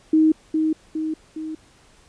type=tone with echo; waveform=sine; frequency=314.3 Hz; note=D#4; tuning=18 cents sharp; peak=-12 dBFS; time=0.13-0.32 s; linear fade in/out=5 ms; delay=410 ms; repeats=3; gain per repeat=-5 dB; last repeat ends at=1.55 s; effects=pink hiss -54 dBFS RMS until 2.08 s + resampled to 22050 Hz